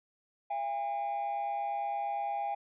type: tone pair together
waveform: triangle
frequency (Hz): 680 / 808.7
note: F5 / G#5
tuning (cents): -46 / -46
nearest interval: minor third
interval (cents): 300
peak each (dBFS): -35 / -29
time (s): 0.5-2.55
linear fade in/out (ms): 10
effects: tanh soft clip ceiling -27 dBFS + resampled to 8000 Hz